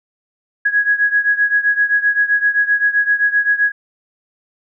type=beating tone pair; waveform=sine; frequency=1661.2 / 1668.9 Hz; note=G#6 / G#6; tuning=0 / +8 cents; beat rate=7.7 Hz; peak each=-14 / -17 dBFS; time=0.65-3.72 s; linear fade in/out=10 ms; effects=none